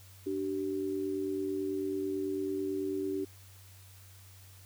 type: tone pair together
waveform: sine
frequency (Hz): 293.7 / 382.8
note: D4 / G4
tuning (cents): 0 / -41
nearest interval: perfect fourth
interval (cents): 459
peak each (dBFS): -35 / -33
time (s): 0.26-3.25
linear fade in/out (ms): 10
effects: added 95 Hz sine -53 dBFS peak until 4.65 s + white hiss -58 dBFS RMS until 4.65 s